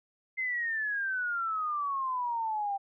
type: exponential sweep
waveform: sine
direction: down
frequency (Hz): 2086 to 783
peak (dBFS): -29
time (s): 0.37-2.78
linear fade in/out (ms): 20
effects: none